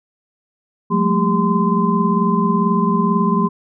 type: tone cluster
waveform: sine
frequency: 178.9 / 203.2 / 221.3 / 401.1 / 1030 Hz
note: F3 / G#3 / A3 / G4 / C6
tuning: +42 / -38 / +10 / +40 / -28 cents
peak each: -18 / -21 / -19 / -23 / -19 dBFS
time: 0.9-3.49 s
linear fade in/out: 20 ms
effects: none